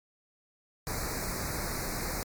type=band-stop noise; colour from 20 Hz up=pink; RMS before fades=-34 dBFS; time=0.87-2.23 s; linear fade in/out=0 ms; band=2400 to 4000 Hz; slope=96 dB/octave; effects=MP3 96 kbps